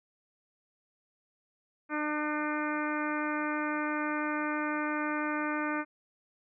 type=harmonic tone; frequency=301 Hz; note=D4; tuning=43 cents sharp; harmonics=1 / 2 / 3 / 4 / 5 / 6 / 7 / 8; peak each=-33 / -39 / -39 / -37 / -37 / -42 / -42 / -44 dBFS; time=1.89-5.85 s; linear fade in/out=50 ms; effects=none